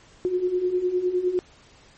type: beating tone pair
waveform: sine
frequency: 355.5 / 365.3 Hz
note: F4 / F#4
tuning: +31 / -22 cents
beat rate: 9.8 Hz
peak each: -27 / -22 dBFS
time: 0.25-1.39 s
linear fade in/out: 0 ms
effects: pink hiss -53 dBFS RMS until 1.97 s + MP3 32 kbps